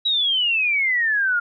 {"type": "exponential sweep", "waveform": "sine", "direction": "down", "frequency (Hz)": [3906, 1396.9], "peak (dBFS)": -17, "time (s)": [0.05, 1.4], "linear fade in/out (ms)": 10, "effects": []}